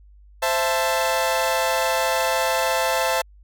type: chord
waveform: sawtooth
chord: A minor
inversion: first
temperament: equal with one note detuned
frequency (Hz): 523.3 / 666.5 / 880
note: C5 / E5 / A5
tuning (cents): 0 / +19 / 0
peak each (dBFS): -20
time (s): 0.42-3.22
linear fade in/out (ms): 10
effects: added 50 Hz sine -46 dBFS peak until 3.43 s